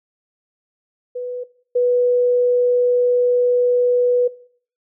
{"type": "tone pair in turn", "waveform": "sine", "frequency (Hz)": [494.5, 491.4], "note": ["B4", "B4"], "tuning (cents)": [2, -9], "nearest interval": "unison", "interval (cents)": 11, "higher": "first", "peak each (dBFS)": [-23, -13], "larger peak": "second", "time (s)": [[1.15, 1.44], [1.75, 4.28]], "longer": "second", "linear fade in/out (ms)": 10, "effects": ["noise-tail reverb RT60 0.5 s tail -18 dB re dry"]}